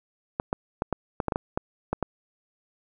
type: clicks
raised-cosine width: 1 ms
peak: -11 dBFS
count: 11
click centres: 0.399 / 0.529 / 0.821 / 0.927 / 1.202 / 1.283 / 1.322 / 1.359 / 1.575 / 1.93 / 2.027 s
effects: none